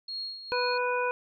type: tone with tremolo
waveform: sine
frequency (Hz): 4286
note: C8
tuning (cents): +41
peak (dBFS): -32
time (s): 0.08-0.78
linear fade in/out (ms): 5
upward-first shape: sine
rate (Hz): 2.2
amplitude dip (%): 65
type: harmonic tone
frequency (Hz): 493.9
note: B4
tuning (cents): 0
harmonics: 1 / 2 / 3 / 5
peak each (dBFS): -29 / -30 / -33 / -35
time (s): 0.52-1.11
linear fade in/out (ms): 0
effects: none